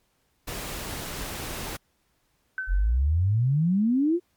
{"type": "noise", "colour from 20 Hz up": "pink", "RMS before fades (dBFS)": -34, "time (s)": [0.47, 1.77], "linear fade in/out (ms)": 10}
{"type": "tone with exponential decay", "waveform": "sine", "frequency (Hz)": 1526, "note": "G6", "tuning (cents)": -47, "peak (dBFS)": -25, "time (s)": [2.58, 2.98], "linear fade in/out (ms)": 1, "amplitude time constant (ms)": 85}
{"type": "exponential sweep", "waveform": "sine", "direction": "up", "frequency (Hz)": [41.58, 364.1], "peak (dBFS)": -19, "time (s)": [2.67, 4.2], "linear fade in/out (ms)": 50}
{"effects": ["pink hiss -70 dBFS RMS until 4.36 s", "MP3 96 kbps"]}